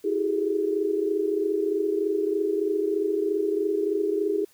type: tone cluster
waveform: sine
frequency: 323.3 / 372.6 / 407.1 / 430.3 Hz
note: E4 / F#4 / G#4 / A4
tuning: -34 / +12 / -35 / -39 cents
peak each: -29 / -31 / -24 / -33 dBFS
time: 0.04-4.45 s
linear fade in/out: 10 ms
effects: white hiss -59 dBFS RMS until 4.53 s